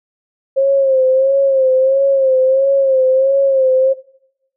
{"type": "tone with vibrato", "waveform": "sine", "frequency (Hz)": 534, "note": "C5", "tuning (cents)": 35, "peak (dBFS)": -9, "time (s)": [0.56, 3.94], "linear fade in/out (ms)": 20, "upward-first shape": "sine", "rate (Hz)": 1.5, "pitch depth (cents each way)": 54, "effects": ["noise-tail reverb RT60 0.9 s tail -24 dB re dry"]}